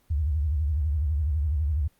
sine tone with vibrato, 74.9 Hz, D2, 35 cents sharp, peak -22 dBFS, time 0.1-1.88 s, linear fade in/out 10 ms, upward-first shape sine, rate 12 Hz, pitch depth 170 cents each way, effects pink hiss -65 dBFS RMS until 1.99 s + Opus 32 kbps

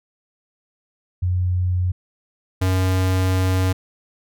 sine / square tone pair in turn, 90.4 / 93.21 Hz, F#2 / F#2, -40 / +13 cents, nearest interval minor second, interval 53 cents, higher second, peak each -17 dBFS, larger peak neither, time 1.22-1.92 / 2.61-3.73 s, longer second, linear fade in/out 10 ms, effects none

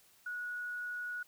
sine tone, 1461 Hz, F#6, 22 cents flat, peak -37 dBFS, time 0.26-1.23 s, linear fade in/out 5 ms, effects white hiss -65 dBFS RMS until 1.27 s

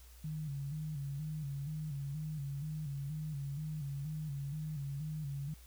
sine tone with vibrato, 146.83 Hz, D3, in tune, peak -37 dBFS, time 0.24-5.54 s, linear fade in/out 5 ms, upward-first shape square, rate 2.1 Hz, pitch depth 88 cents each way, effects added 60 Hz sine -54 dBFS peak until 5.66 s + white hiss -62 dBFS RMS until 5.66 s

